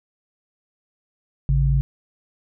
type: tone pair together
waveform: sine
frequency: 54.82 / 138.3 Hz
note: A1 / C#3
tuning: -6 / -4 cents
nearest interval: octave + major third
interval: 1602 cents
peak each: -18 dBFS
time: 1.49-1.81 s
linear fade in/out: 0 ms
effects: none